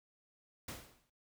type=noise with exponential decay; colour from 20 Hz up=pink; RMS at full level=-42 dBFS; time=0.68-1.1 s; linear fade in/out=5 ms; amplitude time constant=90 ms; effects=noise-tail reverb RT60 0.3 s tail -23 dB re dry